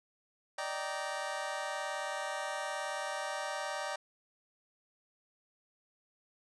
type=chord; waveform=25% pulse; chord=Eb major seventh; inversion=third; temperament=just; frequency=583.4 / 622.3 / 777.8 / 933.4 Hz; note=D5 / Eb5 / G5 / Bb5; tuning=-12 / 0 / -14 / +2 cents; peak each=-37 / -39 / -37 / -39 dBFS; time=0.58-3.96 s; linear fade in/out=5 ms; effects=resampled to 22050 Hz